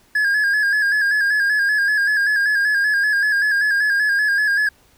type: tone with vibrato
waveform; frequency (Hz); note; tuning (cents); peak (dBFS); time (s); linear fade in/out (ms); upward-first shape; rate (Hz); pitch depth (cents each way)
triangle; 1661.2; G#6; 0; -13; 0.15-4.69; 5; square; 5.2; 47
effects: pink hiss -55 dBFS RMS until 4.97 s